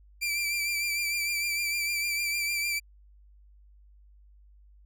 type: tone with vibrato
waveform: sawtooth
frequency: 2349 Hz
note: D7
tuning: in tune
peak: -24 dBFS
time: 0.21-2.8 s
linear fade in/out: 20 ms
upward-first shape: triangle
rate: 6.6 Hz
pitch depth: 43 cents each way
effects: added 50 Hz sine -53 dBFS peak until 4.85 s